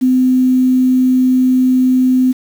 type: tone with quantisation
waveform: sine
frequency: 255.8 Hz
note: C4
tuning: 39 cents flat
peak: -8 dBFS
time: 0.01-2.33 s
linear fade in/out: 20 ms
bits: 6
effects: none